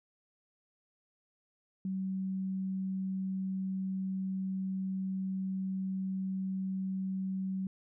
sine tone, 190 Hz, F#3, 46 cents sharp, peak -32 dBFS, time 1.85-7.67 s, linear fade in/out 2 ms, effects none

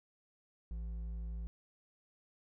triangle tone with hard clipping, 56 Hz, A1, 31 cents sharp, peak -40 dBFS, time 0.71-1.47 s, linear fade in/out 0 ms, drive 9 dB, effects none

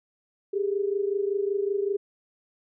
sine tone pair together, 394.9 / 420.2 Hz, G4 / G#4, +13 / +20 cents, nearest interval minor second, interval 107 cents, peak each -25 / -29 dBFS, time 0.53-1.97 s, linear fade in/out 10 ms, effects none

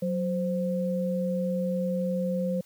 sine tone pair together, 184.2 / 521 Hz, F#3 / C5, -7 / -7 cents, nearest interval octave + tritone, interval 1800 cents, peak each -27 / -29 dBFS, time 0.02-2.61 s, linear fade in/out 5 ms, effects white hiss -59 dBFS RMS until 2.65 s + high-pass 80 Hz 12 dB/octave

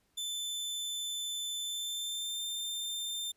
sawtooth tone with pitch glide, 3528 to 3588 Hz, A7 to A7, +4 to +33 cents, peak -32 dBFS, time 0.17-3.32 s, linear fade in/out 10 ms, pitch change +29 cents, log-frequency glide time 1.6-2.42 s, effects pink hiss -74 dBFS RMS until 3.36 s + resampled to 32000 Hz

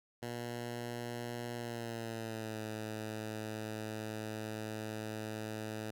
10% pulse tone with pitch glide, 119.4 to 108.86 Hz, A#2 to A2, +42 to -18 cents, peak -31 dBFS, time 0.22-5.91 s, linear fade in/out 10 ms, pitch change -160 cents, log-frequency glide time 1.53-2.62 s, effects none

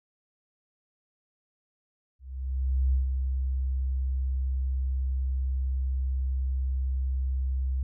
sine tone with ADSR envelope, 65.41 Hz, C2, in tune, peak -20 dBFS, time 2.19-7.83 s, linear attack 740 ms, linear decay 130 ms, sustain -5 dB, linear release 3 ms, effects none

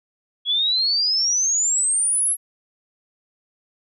sine exponential sweep, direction up, 3322 to 11350 Hz, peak -17 dBFS, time 0.45-2.37 s, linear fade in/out 50 ms, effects none

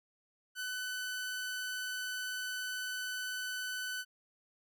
sawtooth tone, 1503 Hz, F#6, 27 cents sharp, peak -33 dBFS, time 0.55-4.05 s, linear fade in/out 50 ms, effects none

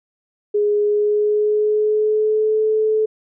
sine tone with pitch glide, 415.3 to 433.9 Hz, G#4 to A4, 0 to -24 cents, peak -14 dBFS, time 0.54-3.06 s, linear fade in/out 10 ms, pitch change +76 cents, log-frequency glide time 0.82-2.62 s, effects none

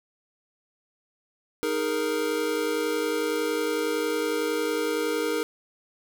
square chord, D# suspended fourth, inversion none, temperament equal, 311.1 / 415.3 / 466.2 Hz, D#4 / G#4 / A#4, 0 / 0 / 0 cents, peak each -31 / -31 / -28 dBFS, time 1.63-5.43 s, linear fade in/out 0 ms, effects none

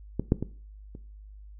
clicks, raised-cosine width 3 ms, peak -14 / -7 / -16 / -29 dBFS, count 4, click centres 0.196 / 0.321 / 0.426 / 0.951 s, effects noise-tail reverb RT60 0.4 s tail -17 dB re dry + added 51 Hz sine -44 dBFS peak until 1.59 s

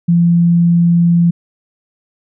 sine tone, 171.1 Hz, F3, 35 cents flat, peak -7 dBFS, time 0.08-1.31 s, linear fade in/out 10 ms, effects none

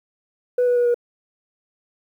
sine tone with pitch steps, 493.9 / 489.1 / 484.3 / 479.6 Hz, B4 / B4 / B4 / A#4, 0 / -17 / -34 / +49 cents, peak -13 dBFS, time 0.58-0.944 s, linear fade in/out 5 ms, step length 91 ms, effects tanh soft clip ceiling -13 dBFS + 9-bit

